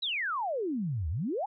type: exponential two-way sweep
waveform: sine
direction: down then up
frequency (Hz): 4037 to 72 to 888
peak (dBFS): -29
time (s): 0.02-1.46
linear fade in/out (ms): 10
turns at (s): 1.09
effects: none